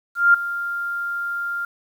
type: tone with ADSR envelope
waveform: sine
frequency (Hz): 1396.9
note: F6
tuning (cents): 0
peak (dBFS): -8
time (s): 0.15-1.65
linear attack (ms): 190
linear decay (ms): 7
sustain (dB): -15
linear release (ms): 3
effects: 8-bit